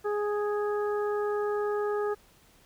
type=harmonic tone; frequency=415.3 Hz; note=G#4; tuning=in tune; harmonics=1 / 2 / 3 / 4; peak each=-27 / -37 / -37 / -42 dBFS; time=0.04-2.15 s; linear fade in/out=20 ms; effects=pink hiss -60 dBFS RMS until 2.65 s